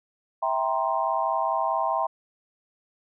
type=chord; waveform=sine; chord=C dominant seventh; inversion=first; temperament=just; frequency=654.1 / 784.9 / 941.9 / 1046.5 Hz; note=E5 / G5 / Bb5 / C6; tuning=-14 / +2 / +18 / 0 cents; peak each=-28 dBFS; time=0.42-2.07 s; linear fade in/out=10 ms; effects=none

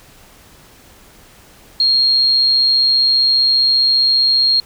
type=tone; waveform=sine; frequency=4245 Hz; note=C8; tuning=24 cents sharp; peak=-10 dBFS; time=1.8-4.6 s; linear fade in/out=2 ms; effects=pink hiss -45 dBFS RMS until 4.65 s

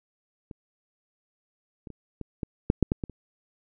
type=clicks; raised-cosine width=3 ms; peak=-27 / -27 / -28 / -22 / -17 / -6 / -6 / -10 / -17 / -29 dBFS; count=10; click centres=0.512 / 1.872 / 1.903 / 2.213 / 2.432 / 2.701 / 2.827 / 2.919 / 3.038 / 3.097 s; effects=none

